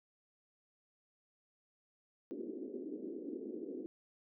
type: band-pass noise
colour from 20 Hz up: white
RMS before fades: -44 dBFS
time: 2.31-3.86 s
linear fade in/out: 0 ms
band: 240 to 420 Hz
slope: 48 dB/octave
effects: none